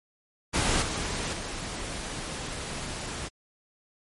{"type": "noise with level steps", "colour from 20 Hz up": "pink", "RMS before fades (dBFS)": [-25, -31, -35], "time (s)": [0.53, 3.29], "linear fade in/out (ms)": 20, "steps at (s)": [0.82, 1.33], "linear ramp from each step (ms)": 2, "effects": ["low-pass 12000 Hz 12 dB/octave", "MP3 48 kbps"]}